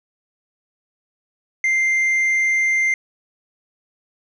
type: tone with tanh clipping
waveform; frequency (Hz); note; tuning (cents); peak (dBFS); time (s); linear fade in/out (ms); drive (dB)
sine; 2093; C7; 0; -16; 1.64-2.94; 2; 3
effects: none